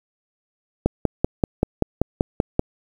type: click train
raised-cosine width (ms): 2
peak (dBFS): -3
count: 10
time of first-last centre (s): 0.86-2.594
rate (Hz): 5.19
effects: 7-bit